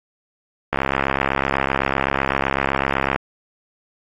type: click train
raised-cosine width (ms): 0.5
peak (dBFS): -3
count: 166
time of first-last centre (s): 0.73-3.16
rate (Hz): 67.9
effects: AAC 48 kbps